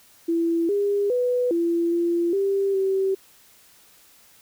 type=tone with pitch steps; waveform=sine; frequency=334.3 / 404.9 / 494.3 / 338.9 / 342.2 / 393.8 / 385.2 Hz; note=E4 / G#4 / B4 / E4 / F4 / G4 / G4; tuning=+24 / -44 / +1 / +48 / -35 / +8 / -30 cents; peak=-19 dBFS; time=0.28-3.15 s; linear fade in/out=10 ms; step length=410 ms; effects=white hiss -54 dBFS RMS until 4.41 s